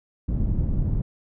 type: low-pass noise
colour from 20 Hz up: pink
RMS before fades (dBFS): -23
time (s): 0.28-1.02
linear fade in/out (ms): 5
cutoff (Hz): 160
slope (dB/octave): 12
effects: none